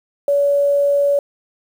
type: tone with quantisation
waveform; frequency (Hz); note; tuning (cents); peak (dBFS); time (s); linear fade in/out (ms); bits
sine; 568; C#5; +42; -12; 0.28-1.19; 2; 7
effects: none